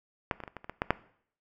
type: clicks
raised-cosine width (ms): 0.5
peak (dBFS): -12 / -26 / -24 / -27 / -24 / -30 / -21 / -12 / -7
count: 9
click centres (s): 0.312 / 0.403 / 0.437 / 0.478 / 0.567 / 0.644 / 0.696 / 0.819 / 0.906
effects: noise-tail reverb RT60 0.6 s tail -19 dB re dry